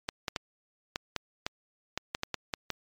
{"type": "clicks", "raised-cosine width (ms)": 0.2, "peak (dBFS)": -13, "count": 12, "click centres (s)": [0.089, 0.282, 0.362, 0.959, 1.163, 1.465, 1.976, 2.149, 2.234, 2.343, 2.538, 2.703], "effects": ["MP3 96 kbps"]}